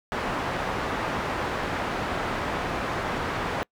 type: low-pass noise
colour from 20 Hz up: white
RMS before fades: -29 dBFS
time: 0.12-3.63 s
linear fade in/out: 0 ms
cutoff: 1300 Hz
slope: 12 dB/octave
effects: noise-tail reverb RT60 0.1 s tail -26 dB re dry